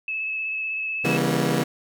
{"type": "tone with vibrato", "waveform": "sine", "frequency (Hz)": 2600, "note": "E7", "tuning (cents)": -24, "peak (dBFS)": -25, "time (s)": [0.08, 1.17], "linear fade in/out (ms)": 2, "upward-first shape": "square", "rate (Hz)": 16, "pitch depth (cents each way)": 16}
{"type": "chord", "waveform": "20% pulse", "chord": "C# diminished seventh", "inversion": "none", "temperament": "just", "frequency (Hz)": [138.59, 166.31, 199.57, 239.5], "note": ["C#3", "E3", "G3", "Bb3"], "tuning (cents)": [0, 16, 31, 47], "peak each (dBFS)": [-21, -20, -23, -21], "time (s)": [1.04, 1.64], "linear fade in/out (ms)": 10}
{"effects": []}